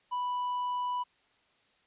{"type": "tone", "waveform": "triangle", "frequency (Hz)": 987.8, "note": "B5", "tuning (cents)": 0, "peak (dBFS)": -28, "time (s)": [0.11, 1.04], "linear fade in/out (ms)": 20, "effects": ["white hiss -68 dBFS RMS until 1.86 s", "resampled to 8000 Hz"]}